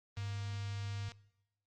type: click train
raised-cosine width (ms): 0.2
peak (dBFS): -34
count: 224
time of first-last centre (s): 0.17-1.119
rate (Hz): 235
type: tone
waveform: sine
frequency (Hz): 101.3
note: G#2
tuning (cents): -43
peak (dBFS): -37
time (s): 0.17-1.09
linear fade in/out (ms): 5
effects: noise-tail reverb RT60 0.9 s tail -22 dB re dry + Opus 32 kbps